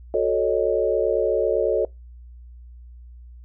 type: chord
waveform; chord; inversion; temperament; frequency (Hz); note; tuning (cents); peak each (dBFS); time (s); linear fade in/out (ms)
sine; D# half-diminished seventh; first; equal; 370 / 440 / 554.4 / 622.3; F#4 / A4 / C#5 / D#5; 0 / 0 / 0 / 0; -25 / -22 / -23 / -25; 0.14-1.85; 2
effects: noise-tail reverb RT60 0.2 s tail -25 dB re dry + added 60 Hz sine -40 dBFS peak until 3.44 s